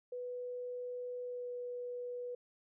sine tone with pitch glide, 493.9 to 490.2 Hz, B4 to B4, 0 to -13 cents, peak -39 dBFS, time 0.12-2.35 s, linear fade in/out 5 ms, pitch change -13 cents, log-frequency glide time 1.23-1.5 s, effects none

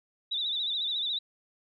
sine tone with vibrato, 3700 Hz, A#7, 14 cents flat, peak -28 dBFS, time 0.31-1.19 s, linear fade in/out 10 ms, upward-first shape sine, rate 14 Hz, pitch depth 100 cents each way, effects none

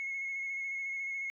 sine tone with vibrato, 2175 Hz, C#7, 33 cents flat, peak -33 dBFS, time 0-1.3 s, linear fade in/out 0 ms, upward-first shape square, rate 14 Hz, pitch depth 16 cents each way, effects tanh soft clip ceiling -31 dBFS

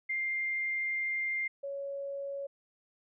sine tone pair in turn, 2104 / 557.3 Hz, C7 / C#5, +9 / +9 cents, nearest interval octave + major seventh, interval 2300 cents, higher first, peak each -30 / -35 dBFS, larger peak first, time 0.09-1.48 / 1.63-2.47 s, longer first, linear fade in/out 10 ms, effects none

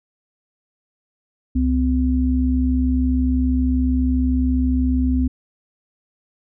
sine tone pair together, 67.59 / 255.2 Hz, C#2 / C4, -43 / -43 cents, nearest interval octave + major seventh, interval 2300 cents, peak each -18 dBFS, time 1.55-5.28 s, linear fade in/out 10 ms, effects none

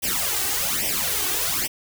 white noise with flanger, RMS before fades -24 dBFS, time 0.02-1.68 s, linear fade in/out 20 ms, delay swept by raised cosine 0.35 to 2.65 ms, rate 1.2 Hz, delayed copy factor +0.85, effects none

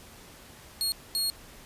sawtooth tone bursts at uneven times, 4300 Hz, C8, 47 cents sharp, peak -23 dBFS, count 2, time 0.81-0.92 / 1.15-1.3 s, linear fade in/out 0 ms, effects pink hiss -50 dBFS RMS until 1.65 s + resampled to 32000 Hz

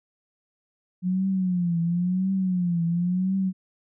sine tone with vibrato, 179.6 Hz, F3, 49 cents sharp, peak -21 dBFS, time 1.02-3.53 s, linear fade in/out 50 ms, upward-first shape triangle, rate 0.96 Hz, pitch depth 130 cents each way, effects none

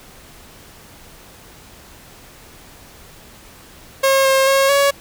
sawtooth tone with pitch steps, 540 / 535 / 544 / 561 Hz, C#5 / C5 / C#5 / C#5, -45 / +38 / -33 / +21 cents, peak -8 dBFS, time 4.03-4.91 s, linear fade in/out 10 ms, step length 220 ms, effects pink hiss -43 dBFS RMS until 5 s

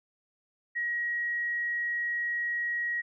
sine tone, 1900 Hz, A#6, 33 cents sharp, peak -28 dBFS, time 0.75-3.02 s, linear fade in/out 20 ms, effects none

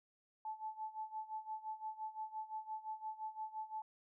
sine tone with tremolo, 870 Hz, A5, 20 cents flat, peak -39 dBFS, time 0.45-3.82 s, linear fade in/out 2 ms, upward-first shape sine, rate 5.8 Hz, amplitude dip 85%, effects none

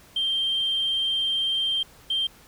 sine tone pair in turn, 3159 / 3159 Hz, G7 / G7, +13 / +13 cents, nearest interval unison, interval 0 cents, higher neither, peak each -21 dBFS, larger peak neither, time 0.16-1.83 / 2.1-2.27 s, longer first, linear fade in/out 5 ms, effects tanh soft clip ceiling -17 dBFS + pink hiss -52 dBFS RMS until 2.47 s

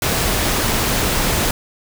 pink noise, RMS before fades -18 dBFS, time 0.02-1.51 s, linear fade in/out 2 ms, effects none

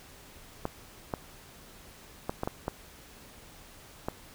clicks, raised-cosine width 1 ms, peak -16 dBFS, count 7, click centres 0.654 / 1.138 / 2.295 / 2.434 / 2.475 / 2.681 / 4.085 s, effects pink hiss -52 dBFS RMS until 4.34 s

